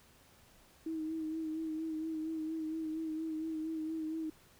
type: tone with vibrato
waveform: sine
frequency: 317.6 Hz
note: D#4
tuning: 36 cents sharp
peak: -35 dBFS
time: 0.86-4.3 s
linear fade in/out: 5 ms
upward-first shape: sine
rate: 4.3 Hz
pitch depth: 33 cents each way
effects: pink hiss -63 dBFS RMS until 4.59 s